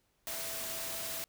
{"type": "tone in noise", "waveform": "sine", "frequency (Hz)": 659.3, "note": "E5", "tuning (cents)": 0, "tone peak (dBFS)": -48, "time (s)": [0.27, 1.24], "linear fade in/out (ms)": 0, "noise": "white", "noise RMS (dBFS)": -39, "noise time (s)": [0.27, 1.24], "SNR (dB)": -12, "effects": ["pink hiss -75 dBFS RMS until 1.28 s"]}